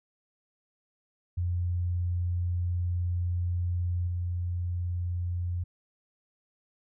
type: tone with level steps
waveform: sine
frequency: 88.1 Hz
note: F2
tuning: 16 cents sharp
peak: -26 / -28 dBFS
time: 1.37-5.64 s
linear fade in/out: 10 ms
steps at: 4.07 s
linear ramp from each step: 10 ms
effects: none